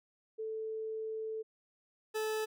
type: tone pair in turn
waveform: sine / 40% pulse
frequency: 440 / 434.4 Hz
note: A4 / A4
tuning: 0 / -22 cents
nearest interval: unison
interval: 22 cents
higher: first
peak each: -36 / -32 dBFS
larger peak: second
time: 0.38-1.43 / 2.14-2.46 s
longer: first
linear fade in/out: 20 ms
effects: none